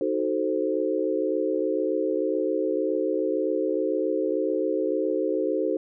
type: chord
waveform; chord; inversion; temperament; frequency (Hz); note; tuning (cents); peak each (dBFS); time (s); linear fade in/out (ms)
sine; D# diminished seventh; none; equal with one note detuned; 311.1 / 373 / 440 / 523.3; D#4 / F#4 / A4 / C5; 0 / +14 / 0 / 0; -28; 0.01-5.77; 2
effects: none